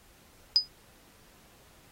sine tone with exponential decay, 4978 Hz, D#8, in tune, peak -14 dBFS, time 0.56-0.68 s, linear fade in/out 0 ms, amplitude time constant 24 ms, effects pink hiss -59 dBFS RMS until 1.91 s + AAC 48 kbps

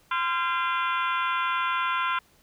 harmonic tone with a mistuned harmonic, 344 Hz, F4, 26 cents flat, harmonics 3 / 4 / 5 / 6 / 7 / 8 / 9 / 10, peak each -27 / -28 / -35 / -37 / -36 / -38 / -41 / -40 dBFS, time 0.11-2.19 s, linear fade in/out 5 ms, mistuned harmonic 5, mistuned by -120 cents, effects pink hiss -61 dBFS RMS until 2.42 s

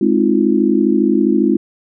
sine chord, F minor seventh, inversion first, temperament just, 209.5 / 261.9 / 314.3 / 349.2 Hz, Ab3 / C4 / Eb4 / F4, +15 / +2 / +18 / 0 cents, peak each -16 dBFS, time 0.01-1.57 s, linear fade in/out 5 ms, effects none

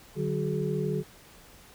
sine tone cluster, 150.5 / 189.7 / 371.8 / 424.9 Hz, D3 / F#3 / F#4 / G#4, +43 / +43 / +8 / +40 cents, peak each -30 / -33 / -34 / -32 dBFS, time 0.15-1.04 s, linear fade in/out 50 ms, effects pink hiss -53 dBFS RMS until 1.74 s

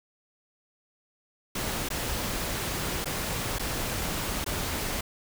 pink noise with dropouts, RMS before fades -31 dBFS, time 1.55-5.01 s, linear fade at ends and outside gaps 5 ms, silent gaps 1.888-1.902 / 3.045-3.056 / 3.586-3.594 / 4.444-4.462 s, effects none

